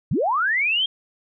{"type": "linear sweep", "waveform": "sine", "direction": "up", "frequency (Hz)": [92.5, 3251], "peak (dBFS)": -18, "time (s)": [0.11, 0.86], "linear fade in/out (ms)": 5, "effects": []}